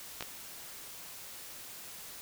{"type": "clicks", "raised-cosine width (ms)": 0.2, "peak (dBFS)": -19, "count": 2, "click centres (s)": [0.208, 0.225], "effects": ["white hiss -47 dBFS RMS until 2.21 s"]}